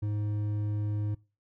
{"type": "tone with hard clipping", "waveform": "triangle", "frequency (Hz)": 104.6, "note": "G#2", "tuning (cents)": 13, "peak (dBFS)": -30, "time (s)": [0.02, 1.15], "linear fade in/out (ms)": 10, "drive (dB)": 10, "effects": ["noise-tail reverb RT60 0.3 s tail -21 dB re dry"]}